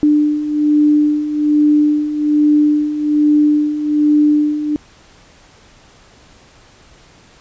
sine beating tone pair, 297.4 / 298.6 Hz, D4 / D4, +22 / +29 cents, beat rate 1.2 Hz, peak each -17 / -11 dBFS, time 0.03-4.76 s, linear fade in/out 0 ms, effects pink hiss -46 dBFS RMS until 7.4 s + resampled to 16000 Hz

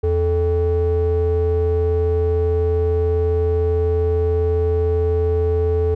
triangle ring-modulated tone, 175.6 Hz, F3, 10 cents sharp, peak -10 dBFS, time 0.03-5.95 s, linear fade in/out 10 ms, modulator 258 Hz, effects none

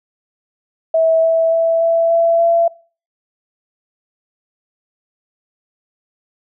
sine tone with pitch steps, 650 / 654.9 / 659.8 / 664.8 / 669.8 / 674.9 Hz, E5 / E5 / E5 / E5 / E5 / E5, -24 / -11 / +1 / +15 / +27 / +41 cents, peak -10 dBFS, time 0.94-2.68 s, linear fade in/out 5 ms, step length 290 ms, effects noise-tail reverb RT60 0.4 s tail -22 dB re dry

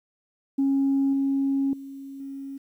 sine tone with level steps, 273.8 Hz, C#4, 21 cents flat, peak -18 / -20 / -36 / -33 dBFS, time 0.58-2.58 s, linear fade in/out 10 ms, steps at 1.13 / 1.73 / 2.2 s, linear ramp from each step 2 ms, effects tanh soft clip ceiling -16 dBFS + 10-bit

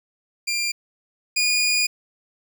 20% pulse tone pair in turn, 2387 / 2447 Hz, D7 / D#7, +28 / -29 cents, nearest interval unison, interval 43 cents, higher second, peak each -17 / -13 dBFS, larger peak second, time 0.47-0.72 / 1.36-1.87 s, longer second, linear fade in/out 10 ms, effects none

